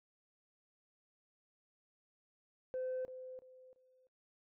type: tone with echo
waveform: sine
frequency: 513 Hz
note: C5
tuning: 34 cents flat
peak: -35 dBFS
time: 2.74-3.05 s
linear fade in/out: 0 ms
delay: 340 ms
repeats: 3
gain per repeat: -11 dB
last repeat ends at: 4.07 s
effects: noise-tail reverb RT60 0.2 s tail -22 dB re dry + tanh soft clip ceiling -34 dBFS